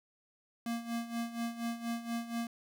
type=tone with tremolo; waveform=square; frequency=233.1 Hz; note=A#3; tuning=in tune; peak=-33 dBFS; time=0.66-2.47 s; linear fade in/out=2 ms; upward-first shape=sine; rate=4.2 Hz; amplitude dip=75%; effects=none